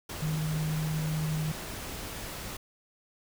sine tone in noise, 155.56 Hz, D#3, in tune, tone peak -28 dBFS, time 0.22-1.52 s, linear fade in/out 5 ms, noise pink, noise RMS -39 dBFS, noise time 0.09-2.57 s, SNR +8 dB, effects none

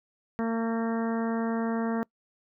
harmonic tone with a mistuned harmonic, 227.6 Hz, A#3, 41 cents flat, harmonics 1 / 2 / 3 / 4 / 5 / 6 / 7 / 8, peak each -27 / -33 / -37 / -39 / -41 / -43 / -44 / -45 dBFS, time 0.39-2.03 s, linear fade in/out 0 ms, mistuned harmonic 8, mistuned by +21 cents, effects noise-tail reverb RT60 0.1 s tail -25 dB re dry

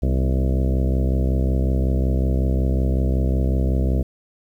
harmonic tone with a mistuned harmonic, 65.41 Hz, C2, in tune, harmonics 1 / 2 / 3 / 4 / 5 / 6 / 7 / 8 / 9 / 10, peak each -18 / -24 / -28 / -30 / -32 / -34 / -35 / -36 / -37 / -38 dBFS, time 0.02-4.03 s, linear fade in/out 10 ms, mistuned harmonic 4, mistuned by -43 cents, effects 9-bit

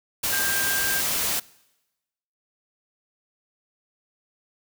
sine tone in noise, 1591 Hz, G6, 25 cents sharp, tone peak -26 dBFS, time 0.32-1.01 s, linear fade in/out 10 ms, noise white, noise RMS -25 dBFS, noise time 0.23-1.4 s, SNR -4 dB, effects noise-tail reverb RT60 1.0 s tail -23 dB re dry

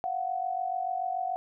sine tone pair together, 698.5 / 745.4 Hz, F5 / F#5, 0 / +13 cents, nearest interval minor second, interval 113 cents, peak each -33 / -30 dBFS, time 0.04-1.36 s, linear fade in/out 0 ms, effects none

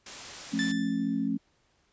white noise, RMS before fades -41 dBFS, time 0.06-0.72 s, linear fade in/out 5 ms
sine chord, F augmented, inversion none, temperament just, 174.61 / 218.3 / 272.8 Hz, F3 / A3 / C#4, 0 / -13 / -28 cents, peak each -35 / -30 / -29 dBFS, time 0.52-1.38 s, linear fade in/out 20 ms
sawtooth tone with exponential decay, 1760 Hz, A6, in tune, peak -24 dBFS, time 0.59-1.28 s, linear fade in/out 1 ms, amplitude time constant 150 ms
effects pink hiss -69 dBFS RMS until 1.92 s + resampled to 16000 Hz

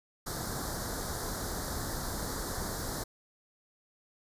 pink band-stop noise, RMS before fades -36 dBFS, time 0.26-3.04 s, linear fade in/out 10 ms, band 1800 to 3900 Hz, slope 48 dB/octave, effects resampled to 32000 Hz

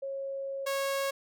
sine / sawtooth tone pair in turn, 546 / 549.2 Hz, C#5 / C#5, -26 / -16 cents, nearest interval unison, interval 10 cents, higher second, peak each -33 / -25 dBFS, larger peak second, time 0.02-0.66 / 0.66-1.11 s, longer first, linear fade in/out 10 ms, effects none

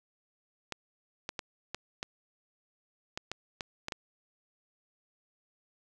clicks, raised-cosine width 0.2 ms, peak -18 dBFS, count 10, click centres 0.723 / 1.291 / 1.392 / 1.746 / 2.029 / 3.175 / 3.316 / 3.608 / 3.884 / 3.922 s, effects none

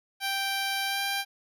10% pulse tone with pitch glide, 784 to 792.2 Hz, G5 to G5, 0 to +18 cents, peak -19 dBFS, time 0.2-1.25 s, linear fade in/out 50 ms, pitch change +18 cents, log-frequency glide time 0.87-1 s, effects none

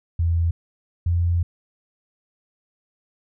sine tone pair in turn, 84 / 86.16 Hz, E2 / F2, +33 / -23 cents, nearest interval unison, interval 44 cents, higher second, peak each -17 dBFS, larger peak neither, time 0.19-0.51 / 1.06-1.43 s, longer second, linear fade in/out 5 ms, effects none

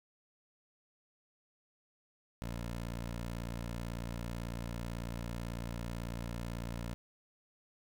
15% pulse tone, 58.1 Hz, A#1, 5 cents flat, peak -32 dBFS, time 2.42-6.94 s, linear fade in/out 0 ms, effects none

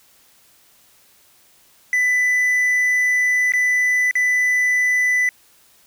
triangle tone with dropouts, 1993 Hz, B6, 15 cents sharp, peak -13 dBFS, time 1.93-5.29 s, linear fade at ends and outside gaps 1 ms, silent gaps 3.521-3.536 / 4.111-4.154 s, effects white hiss -54 dBFS RMS until 5.86 s

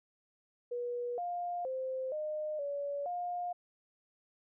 sine tone with pitch steps, 484.4 / 704 / 521 / 611 / 569 / 709 Hz, B4 / F5 / C5 / D#5 / C#5 / F5, -34 / +14 / -7 / -32 / +45 / +26 cents, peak -34 dBFS, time 0.71-3.53 s, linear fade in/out 10 ms, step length 470 ms, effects none

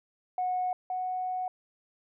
sine tone pair in turn, 732 / 737.9 Hz, F#5 / F#5, -19 / -5 cents, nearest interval unison, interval 14 cents, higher second, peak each -26 / -29 dBFS, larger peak first, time 0.38-0.73 / 0.9-1.48 s, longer second, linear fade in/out 2 ms, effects tanh soft clip ceiling -22 dBFS

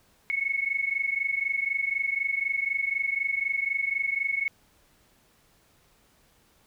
sine tone pair together, 2189 / 2213 Hz, C#7 / C#7, -22 / -3 cents, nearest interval unison, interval 19 cents, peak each -28 dBFS, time 0.3-4.48 s, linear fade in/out 0 ms, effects pink hiss -63 dBFS RMS until 6.66 s

